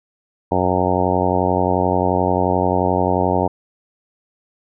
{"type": "harmonic tone", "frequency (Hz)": 91.4, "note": "F#2", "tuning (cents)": -21, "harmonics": [1, 2, 3, 4, 5, 6, 7, 8, 9, 10], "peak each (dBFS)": [-24, -24, -24, -24, -24, -24, -24, -24, -24, -24], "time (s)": [0.51, 3.48], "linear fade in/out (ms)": 10, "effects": []}